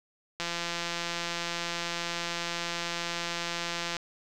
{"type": "click train", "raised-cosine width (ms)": 0.2, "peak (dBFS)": -15, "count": 611, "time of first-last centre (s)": [0.4, 3.967], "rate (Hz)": 171, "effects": []}